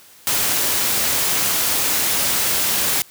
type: noise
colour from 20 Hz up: white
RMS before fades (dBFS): -19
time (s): 0.27-3.02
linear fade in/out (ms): 0
effects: white hiss -47 dBFS RMS until 3.1 s + high-pass 60 Hz 12 dB/octave